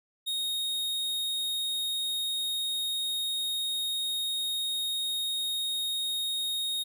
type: tone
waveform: 45% pulse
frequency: 3729 Hz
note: A#7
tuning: in tune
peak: -29 dBFS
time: 0.26-6.84 s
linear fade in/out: 20 ms
effects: none